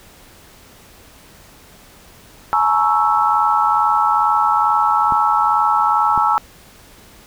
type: chord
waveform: sine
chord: A# half-diminished seventh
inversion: third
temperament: equal with one note detuned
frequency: 850 / 932.3 / 1108.7 / 1318.5 Hz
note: G#5 / A#5 / C#6 / E6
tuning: +40 / 0 / 0 / 0 cents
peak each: -17 / -20 / -21 / -16 dBFS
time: 2.53-6.38 s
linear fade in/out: 0 ms
type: clicks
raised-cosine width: 3 ms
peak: -16 dBFS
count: 2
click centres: 5.123 / 6.177 s
effects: pink hiss -45 dBFS RMS until 7.26 s